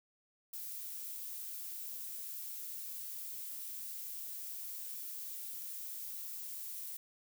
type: noise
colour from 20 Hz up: violet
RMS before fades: -44 dBFS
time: 0.53-6.97 s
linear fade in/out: 5 ms
effects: none